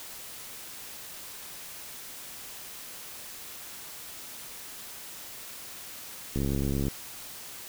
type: click train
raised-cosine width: 3 ms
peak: -17 dBFS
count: 37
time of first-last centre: 6.36-6.882 s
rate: 68.9 Hz
effects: white hiss -43 dBFS RMS until 7.68 s